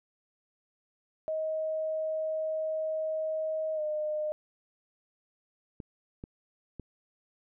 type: tone with pitch glide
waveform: sine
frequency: 630 to 609.2 Hz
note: D#5 to D#5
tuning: +21 to -37 cents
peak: -29 dBFS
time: 1.28-4.32 s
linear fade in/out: 0 ms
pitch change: -58 cents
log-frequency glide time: 3.75-3.81 s
type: clicks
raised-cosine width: 3 ms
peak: -27 dBFS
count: 3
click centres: 5.802 / 6.239 / 6.797 s
effects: none

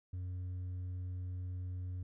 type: tone with hard clipping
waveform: triangle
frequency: 90.9 Hz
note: F#2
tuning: 30 cents flat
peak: -37 dBFS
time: 0.13-2.03 s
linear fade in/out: 5 ms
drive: 1 dB
effects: none

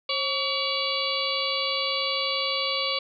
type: harmonic tone with a mistuned harmonic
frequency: 569 Hz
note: C#5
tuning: 45 cents sharp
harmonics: 1 / 2 / 4 / 5 / 6 / 7 / 8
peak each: -32 / -32 / -32 / -32 / -32 / -32 / -32 dBFS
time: 0.09-2.99 s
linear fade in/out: 5 ms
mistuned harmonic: 1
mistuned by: -98 cents
effects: none

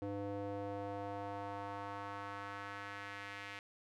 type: tone with band-pass filter sweep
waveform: square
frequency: 100.6 Hz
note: G2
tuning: 45 cents sharp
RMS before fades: -44 dBFS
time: 0.02-3.59 s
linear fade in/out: 0 ms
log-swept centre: 420 to 2200 Hz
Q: 1.7
effects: none

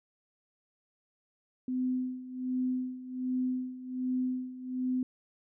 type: tone with tremolo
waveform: sine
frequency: 254.6 Hz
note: C4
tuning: 47 cents flat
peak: -27 dBFS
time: 1.68-5.03 s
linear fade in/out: 2 ms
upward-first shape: sine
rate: 1.3 Hz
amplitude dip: 80%
effects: none

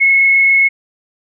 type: tone with frequency modulation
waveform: sine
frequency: 2183 Hz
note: C#7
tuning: 27 cents flat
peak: -7 dBFS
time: 0-0.69 s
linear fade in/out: 20 ms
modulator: 27.2 Hz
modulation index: 0.64
effects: none

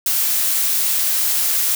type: noise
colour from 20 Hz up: blue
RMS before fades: -18 dBFS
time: 0.06-1.75 s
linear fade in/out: 2 ms
effects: none

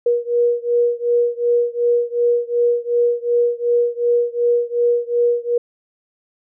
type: beating tone pair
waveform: sine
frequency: 477.2 / 479.9 Hz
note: A#4 / B4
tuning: +41 / -50 cents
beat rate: 2.7 Hz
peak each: -17 / -18 dBFS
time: 0.06-5.58 s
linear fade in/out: 5 ms
effects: none

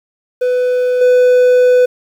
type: tone with level steps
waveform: triangle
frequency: 498.9 Hz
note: B4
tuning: 17 cents sharp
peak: -9 / -4 dBFS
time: 0.41-1.86 s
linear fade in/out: 10 ms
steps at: 1.01 s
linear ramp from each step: 5 ms
effects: 7-bit

